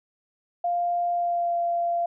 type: tone with pitch glide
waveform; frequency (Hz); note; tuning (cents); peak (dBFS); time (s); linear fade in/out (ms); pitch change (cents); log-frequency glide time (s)
sine; 698.5 to 688.9; F5 to F5; 0 to -24; -22; 0.64-2.06; 5; -24; 1.12-1.57
effects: none